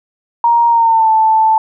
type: tone with pitch glide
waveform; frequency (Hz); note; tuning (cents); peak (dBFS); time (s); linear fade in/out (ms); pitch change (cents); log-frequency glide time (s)
sine; 938 to 880.3; A#5 to A5; +11 to +1; -7; 0.44-1.58; 2; -110; 0.69-1.1
effects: none